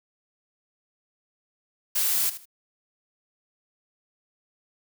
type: noise with echo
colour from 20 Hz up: blue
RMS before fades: -24 dBFS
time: 1.95-2.3 s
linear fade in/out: 10 ms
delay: 78 ms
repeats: 2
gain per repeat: -13 dB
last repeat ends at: 2.456 s
effects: none